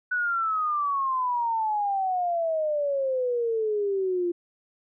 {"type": "exponential sweep", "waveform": "sine", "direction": "down", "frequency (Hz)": [1492, 343.8], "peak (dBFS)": -23, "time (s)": [0.11, 4.32], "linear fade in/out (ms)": 10, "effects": []}